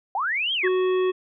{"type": "linear two-way sweep", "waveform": "sine", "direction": "up then down", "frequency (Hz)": [717, 3289, 1608], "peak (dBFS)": -22, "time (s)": [0.15, 0.68], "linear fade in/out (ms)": 2, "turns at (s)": 0.53}
{"type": "harmonic tone", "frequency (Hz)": 370, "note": "F#4", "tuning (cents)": 0, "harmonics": [1, 3, 5, 7, 9], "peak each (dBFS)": [-19, -32, -38, -39, -41], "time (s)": [0.63, 1.12], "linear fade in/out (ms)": 20}
{"effects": []}